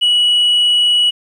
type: tone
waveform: sine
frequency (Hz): 2931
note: F#7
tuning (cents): -17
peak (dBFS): -7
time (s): 0.01-1.11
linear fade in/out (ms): 20
effects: tanh soft clip ceiling -8 dBFS + 8-bit